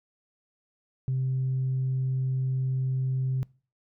sine tone, 130.81 Hz, C3, in tune, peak -23 dBFS, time 1.08-3.43 s, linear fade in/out 0 ms, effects noise-tail reverb RT60 0.4 s tail -25 dB re dry + tanh soft clip ceiling -21 dBFS

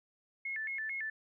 sine tone with vibrato, 1951 Hz, B6, 22 cents flat, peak -35 dBFS, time 0.45-1.1 s, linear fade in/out 5 ms, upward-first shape square, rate 4.5 Hz, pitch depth 180 cents each way, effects none

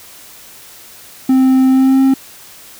triangle tone with pitch glide, 261.6 to 267.1 Hz, C4 to C4, 0 to +36 cents, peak -5 dBFS, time 1.29-2.14 s, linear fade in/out 5 ms, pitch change +36 cents, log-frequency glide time 1.68-2.02 s, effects white hiss -38 dBFS RMS until 2.79 s

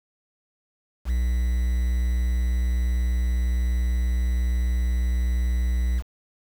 triangle tone with quantisation, 60.6 Hz, B1, 32 cents flat, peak -18 dBFS, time 1.05-6.03 s, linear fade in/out 50 ms, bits 7, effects none

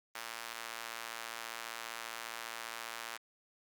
sawtooth tone with high-pass filter, 114.9 Hz, A#2, 25 cents flat, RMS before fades -44 dBFS, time 0.15-3.17 s, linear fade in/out 5 ms, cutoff 1200 Hz, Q 0.88, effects Opus 24 kbps

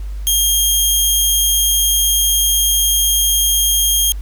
10% pulse tone, 3228 Hz, G#7, 50 cents flat, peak -4 dBFS, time 0.27-4.12 s, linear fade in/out 0 ms, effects added 50 Hz sine -22 dBFS peak until 4.21 s + pink hiss -47 dBFS RMS until 4.21 s

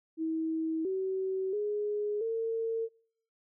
sine tone with pitch steps, 321.4 / 379.9 / 416.5 / 453 Hz, E4 / F#4 / G#4 / A#4, -44 / +46 / +5 / -50 cents, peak -29 dBFS, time 0.17-2.89 s, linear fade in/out 50 ms, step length 680 ms, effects noise-tail reverb RT60 0.6 s tail -24 dB re dry

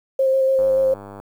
sine tone with vibrato, 531 Hz, C5, 25 cents sharp, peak -14 dBFS, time 0.19-0.94 s, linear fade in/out 5 ms, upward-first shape square, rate 6.9 Hz, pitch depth 11 cents each way
click train, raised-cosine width 1 ms, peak -23 dBFS, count 62, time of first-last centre 0.59-1.2 s, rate 100 Hz
effects 8-bit

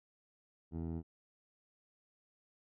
15% pulse tone with low-pass filter, 82.41 Hz, E2, in tune, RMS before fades -40 dBFS, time 0.71-1.03 s, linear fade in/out 50 ms, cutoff 450 Hz, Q 0.79, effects none

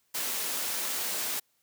white high-pass noise, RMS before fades -32 dBFS, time 0.14-1.4 s, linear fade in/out 10 ms, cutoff 230 Hz, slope 12 dB/octave, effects white hiss -72 dBFS RMS until 1.62 s

